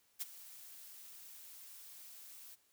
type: noise with ADSR envelope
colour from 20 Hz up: blue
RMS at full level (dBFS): -38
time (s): 0.19-2.56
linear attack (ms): 28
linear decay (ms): 20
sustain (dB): -16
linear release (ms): 24
effects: white hiss -73 dBFS RMS until 2.72 s